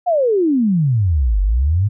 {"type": "exponential two-way sweep", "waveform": "sine", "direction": "down then up", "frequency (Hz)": [741, 45.87, 109.1], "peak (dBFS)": -12, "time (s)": [0.06, 1.89], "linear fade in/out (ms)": 20, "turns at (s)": 1.41, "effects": []}